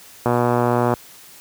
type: click train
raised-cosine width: 1 ms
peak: -4 dBFS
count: 83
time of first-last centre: 0.26-0.938 s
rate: 121 Hz
effects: white hiss -44 dBFS RMS until 1.4 s + high-pass 60 Hz 12 dB/octave